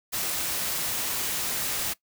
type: noise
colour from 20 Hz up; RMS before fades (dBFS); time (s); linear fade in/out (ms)
white; -29; 0.12-1.94; 20
effects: noise-tail reverb RT60 0.1 s tail -19 dB re dry